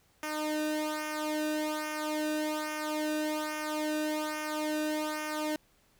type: tone with flanger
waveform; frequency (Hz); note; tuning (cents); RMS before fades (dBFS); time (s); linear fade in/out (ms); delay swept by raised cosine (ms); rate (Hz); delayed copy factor
sawtooth; 305.8; D#4; -30; -33; 0.23-5.56; 2; 0.24 to 0.95; 1.2; -0.8
effects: pink hiss -67 dBFS RMS until 5.99 s